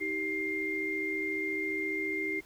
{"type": "tone cluster", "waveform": "sine", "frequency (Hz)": [315.6, 390.1, 2110], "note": ["D#4", "G4", "C7"], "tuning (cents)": [25, -8, 14], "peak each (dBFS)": [-37, -37, -32], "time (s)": [0, 2.41], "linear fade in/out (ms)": 20, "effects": ["pink hiss -58 dBFS RMS until 2.45 s"]}